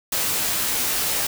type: noise with comb filter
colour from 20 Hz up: white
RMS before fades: -23 dBFS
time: 0.12-1.27 s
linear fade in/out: 5 ms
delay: 14 ms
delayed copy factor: -0.5
effects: none